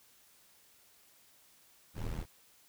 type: noise with amplitude modulation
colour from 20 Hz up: brown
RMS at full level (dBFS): -34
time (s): 1.94-2.26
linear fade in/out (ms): 50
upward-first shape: sine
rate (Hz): 81.1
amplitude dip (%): 85
effects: white hiss -64 dBFS RMS until 2.68 s